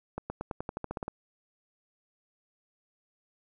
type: accelerating click train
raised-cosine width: 1 ms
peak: -20 dBFS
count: 12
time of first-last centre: 0.18-1.081 s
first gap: 120 ms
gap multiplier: 0.92
effects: none